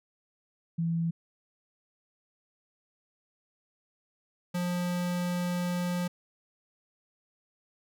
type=tone pair in turn; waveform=sine / square; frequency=166.5 / 177.12 Hz; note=E3 / F3; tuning=+18 / +25 cents; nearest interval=minor second; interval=107 cents; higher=second; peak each=-26 / -29 dBFS; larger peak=first; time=0.78-1.11 / 4.54-6.08 s; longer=second; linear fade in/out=10 ms; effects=none